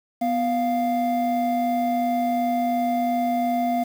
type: tone pair together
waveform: triangle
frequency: 246.9 / 697.9 Hz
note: B3 / F5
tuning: 0 / -1 cents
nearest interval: octave + tritone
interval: 1799 cents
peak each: -22 / -20 dBFS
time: 0.21-3.84 s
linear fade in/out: 10 ms
effects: 7-bit